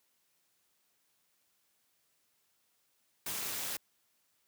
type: noise with amplitude modulation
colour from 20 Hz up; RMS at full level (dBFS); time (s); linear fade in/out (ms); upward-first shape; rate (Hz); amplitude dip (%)
white; -34; 3.26-3.77; 5; sine; 235; 85
effects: white hiss -75 dBFS RMS until 4.47 s + high-pass 80 Hz 12 dB/octave